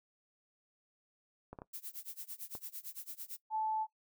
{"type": "clicks", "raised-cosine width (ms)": 1, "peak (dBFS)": -32, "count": 4, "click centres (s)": [1.53, 1.588, 1.619, 2.552]}
{"type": "noise with tremolo", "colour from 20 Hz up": "violet", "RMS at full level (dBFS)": -43, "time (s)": [1.73, 3.37], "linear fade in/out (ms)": 10, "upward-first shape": "sine", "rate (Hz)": 8.9, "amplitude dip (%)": 95}
{"type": "tone", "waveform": "sine", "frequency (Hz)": 872, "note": "A5", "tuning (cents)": -16, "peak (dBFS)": -32, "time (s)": [3.5, 3.87], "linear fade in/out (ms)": 50}
{"effects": ["noise-tail reverb RT60 0.1 s tail -19 dB re dry"]}